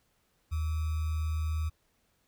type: tone with sample-and-hold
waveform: sine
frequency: 78.7 Hz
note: D#2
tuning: 20 cents sharp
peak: -28 dBFS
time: 0.51-1.7 s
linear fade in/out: 20 ms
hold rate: 1225 Hz
effects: pink hiss -72 dBFS RMS until 2.27 s